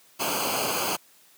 pink noise with comb filter, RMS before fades -27 dBFS, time 0.19-0.97 s, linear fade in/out 20 ms, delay 0.54 ms, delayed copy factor -0.85, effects white hiss -57 dBFS RMS until 1.37 s + high-pass 150 Hz 12 dB/octave

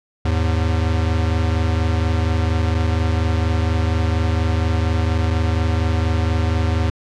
square tone pair together, 80.7 / 104.93 Hz, E2 / G#2, -36 / +18 cents, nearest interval perfect fourth, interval 454 cents, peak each -18 / -22 dBFS, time 0.25-6.9 s, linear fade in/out 5 ms, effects low-pass 5000 Hz 12 dB/octave

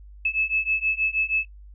sine beating tone pair, 2601 / 2607.3 Hz, E7 / E7, -24 / -20 cents, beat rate 6.3 Hz, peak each -25 / -24 dBFS, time 0.25-1.45 s, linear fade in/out 5 ms, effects noise-tail reverb RT60 0.1 s tail -18 dB re dry + added 50 Hz sine -42 dBFS peak until 1.74 s

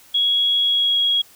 sine tone with pitch glide, 3329 to 3308 Hz, G#7 to G#7, +3 to -8 cents, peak -15 dBFS, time 0.14-1.22 s, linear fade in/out 10 ms, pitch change -11 cents, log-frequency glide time 0.63-0.98 s, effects white hiss -49 dBFS RMS until 1.35 s

